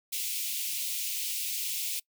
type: high-pass noise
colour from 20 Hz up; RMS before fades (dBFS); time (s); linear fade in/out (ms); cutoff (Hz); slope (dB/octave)
white; -33; 0.12-2; 10; 2300; 48
effects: noise-tail reverb RT60 0.1 s tail -23 dB re dry